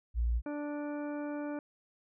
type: tone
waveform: sine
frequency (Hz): 58.27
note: A#1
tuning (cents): 0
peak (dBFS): -27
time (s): 0.14-0.42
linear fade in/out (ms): 50
type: harmonic tone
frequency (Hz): 293.4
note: D4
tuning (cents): -2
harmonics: 1 / 2 / 3 / 4 / 5 / 6 / 8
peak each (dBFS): -36 / -41 / -48 / -53 / -50 / -60 / -58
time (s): 0.46-1.59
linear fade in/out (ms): 2
effects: none